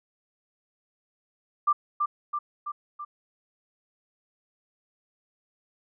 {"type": "tone with echo", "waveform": "sine", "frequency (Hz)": 1184, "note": "D6", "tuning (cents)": 14, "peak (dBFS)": -18, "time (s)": [1.67, 1.73], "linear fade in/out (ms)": 10, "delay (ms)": 330, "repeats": 4, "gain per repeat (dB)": -4, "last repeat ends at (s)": 3.05, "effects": []}